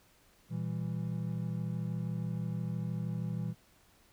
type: chord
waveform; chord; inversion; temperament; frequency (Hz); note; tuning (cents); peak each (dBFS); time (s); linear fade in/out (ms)
triangle; E diminished; second; just; 118.67 / 164.81 / 197.78; Bb2 / E3 / G3; +31 / 0 / +16; -35 / -34 / -39; 0.49-3.55; 50
effects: pink hiss -65 dBFS RMS until 4.12 s